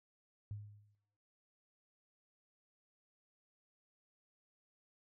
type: tone with exponential decay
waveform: sine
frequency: 103.83 Hz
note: G#2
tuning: in tune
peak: -39 dBFS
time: 0.51-0.95 s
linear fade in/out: 0 ms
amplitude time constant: 95 ms
effects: noise-tail reverb RT60 0.9 s tail -21 dB re dry